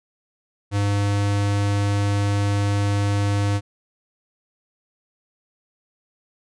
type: tone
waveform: square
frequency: 101.3 Hz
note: G#2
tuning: 43 cents flat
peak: -19 dBFS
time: 0.71-3.61 s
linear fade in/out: 50 ms
effects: resampled to 22050 Hz